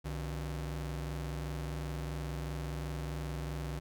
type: ring-modulated tone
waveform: 45% pulse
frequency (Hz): 107.9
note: A2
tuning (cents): -33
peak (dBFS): -33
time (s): 0.04-3.8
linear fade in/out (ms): 20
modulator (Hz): 42.5
effects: none